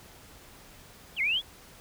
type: exponential two-way sweep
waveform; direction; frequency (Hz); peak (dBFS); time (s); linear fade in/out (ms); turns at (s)
sine; down then up; 3520 to 2059 to 3520; -24; 1.16-1.42; 50; 1.21
effects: pink hiss -52 dBFS RMS until 1.8 s